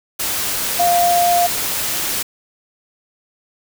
sine tone in noise, 700 Hz, F5, 4 cents sharp, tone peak -12 dBFS, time 0.79-1.47 s, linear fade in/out 10 ms, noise white, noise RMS -21 dBFS, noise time 0.19-2.23 s, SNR +6 dB, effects none

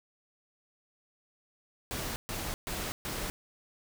pink noise bursts, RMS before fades -36 dBFS, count 4, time 1.91-3.3 s, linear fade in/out 0 ms, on 250 ms, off 130 ms, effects none

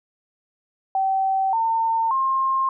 sine tone with pitch steps, 770 / 905.2 / 1064.1 Hz, G5 / A5 / C6, -31 / +49 / +29 cents, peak -18 dBFS, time 0.95-2.69 s, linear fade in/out 2 ms, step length 580 ms, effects none

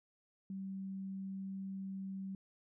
sine tone, 192.8 Hz, G3, 28 cents flat, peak -40 dBFS, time 0.5-2.35 s, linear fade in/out 2 ms, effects none

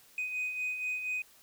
sine beating tone pair, 2497 / 2501.2 Hz, D#7 / D#7, +6 / +8 cents, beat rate 4.2 Hz, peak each -39 / -31 dBFS, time 0.18-1.22 s, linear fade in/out 2 ms, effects tanh soft clip ceiling -29 dBFS + white hiss -60 dBFS RMS until 1.42 s

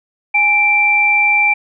sine tone pair together, 828.9 / 2349 Hz, G#5 / D7, -4 / 0 cents, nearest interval octave + tritone, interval 1804 cents, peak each -18 / -10 dBFS, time 0.34-1.54 s, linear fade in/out 10 ms, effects none

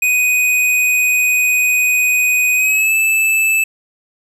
square tone with pitch glide, 2494 to 2627 Hz, D#7 to E7, +3 to -7 cents, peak -12 dBFS, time 0.02-3.64 s, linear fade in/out 5 ms, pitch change +90 cents, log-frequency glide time 2.55-2.94 s, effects none

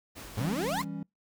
pink noise with tremolo, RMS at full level -44 dBFS, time 0.15-0.85 s, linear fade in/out 20 ms, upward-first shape sine, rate 4.8 Hz, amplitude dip 25%
35% pulse exponential sweep, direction up, 98 to 1108.7 Hz, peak -28 dBFS, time 0.37-0.82 s, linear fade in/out 5 ms
triangle chord, C# diminished, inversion first, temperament equal with one note detuned, 164.81 / 198.16 / 277.2 Hz, E3 / G3 / C#4, 0 / +19 / 0 cents, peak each -37 dBFS, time 0.39-1.03 s, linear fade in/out 2 ms
effects noise-tail reverb RT60 0.2 s tail -26 dB re dry

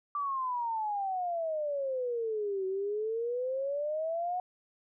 sine exponential two-way sweep, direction down then up, 1174.7 to 375 to 735 Hz, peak -30 dBFS, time 0.15-4.4 s, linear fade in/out 2 ms, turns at 2.66 s, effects none

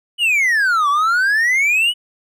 triangle exponential two-way sweep, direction down then up, 2999 to 1120 to 2999 Hz, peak -11 dBFS, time 0.18-1.94 s, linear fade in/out 50 ms, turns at 0.89 s, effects none

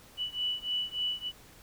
sine beating tone pair, 2960 / 2963.4 Hz, F#7 / F#7, 0 / +2 cents, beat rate 3.4 Hz, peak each -33 / -34 dBFS, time 0.17-1.32 s, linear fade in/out 50 ms, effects pink hiss -55 dBFS RMS until 1.62 s

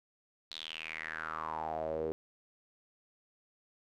sawtooth tone with band-pass filter sweep, 79.4 Hz, D#2, 36 cents sharp, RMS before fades -39 dBFS, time 0.51-2.12 s, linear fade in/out 0 ms, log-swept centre 4000 to 420 Hz, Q 6.8, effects none

